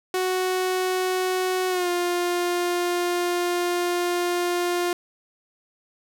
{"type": "tone with pitch glide", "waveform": "sawtooth", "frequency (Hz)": [370, 352.1], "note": ["F#4", "F4"], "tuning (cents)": [0, 14], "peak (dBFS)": -18, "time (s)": [0.14, 4.93], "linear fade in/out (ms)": 2, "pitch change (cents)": -86, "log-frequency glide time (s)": [1.69, 1.89], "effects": []}